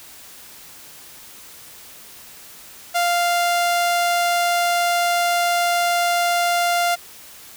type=tone; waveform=sawtooth; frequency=697 Hz; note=F5; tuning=4 cents flat; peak=-13 dBFS; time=2.94-6.96 s; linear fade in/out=20 ms; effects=white hiss -42 dBFS RMS until 7.56 s